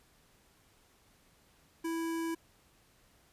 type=tone with notch filter; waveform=square; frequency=329.6 Hz; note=E4; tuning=in tune; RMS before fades=-35 dBFS; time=1.84-2.35 s; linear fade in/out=10 ms; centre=3900 Hz; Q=1.7; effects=pink hiss -66 dBFS RMS until 3.32 s + resampled to 32000 Hz